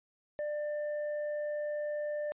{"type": "tone with hard clipping", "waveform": "triangle", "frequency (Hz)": 595, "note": "D5", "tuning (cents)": 22, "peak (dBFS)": -34, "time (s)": [0.39, 2.32], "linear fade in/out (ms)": 0, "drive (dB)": 8, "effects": ["resampled to 8000 Hz"]}